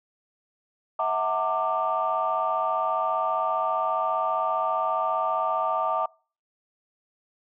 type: tone cluster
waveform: sine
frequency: 646 / 741 / 904 / 1182 Hz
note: E5 / F#5 / A5 / D6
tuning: -35 / +2 / +47 / +11 cents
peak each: -28 / -29 / -28 / -26 dBFS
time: 0.99-6.06 s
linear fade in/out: 5 ms
effects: noise-tail reverb RT60 0.4 s tail -25 dB re dry + tanh soft clip ceiling -14 dBFS